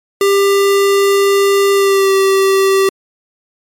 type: tone with pitch glide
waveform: square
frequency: 397.2 to 387.7 Hz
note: G4 to G4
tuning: +23 to -19 cents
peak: -9 dBFS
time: 0.21-2.89 s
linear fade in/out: 2 ms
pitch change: -42 cents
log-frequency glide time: 1.74-2.12 s
effects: MP3 64 kbps